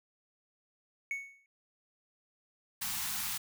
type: tone with exponential decay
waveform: triangle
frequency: 2217 Hz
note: C#7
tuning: in tune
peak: -29 dBFS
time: 1.11-1.46 s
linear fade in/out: 1 ms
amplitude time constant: 76 ms
type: band-stop noise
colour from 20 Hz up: white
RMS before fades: -36 dBFS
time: 2.81-3.38 s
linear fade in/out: 10 ms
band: 250 to 760 Hz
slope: 96 dB/octave
effects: none